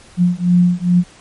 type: beating tone pair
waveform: sine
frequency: 176.1 / 178.5 Hz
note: F3 / F3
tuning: +15 / +38 cents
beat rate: 2.4 Hz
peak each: -13 dBFS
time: 0.17-1.04 s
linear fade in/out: 50 ms
effects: pink hiss -44 dBFS RMS until 1.2 s + MP3 48 kbps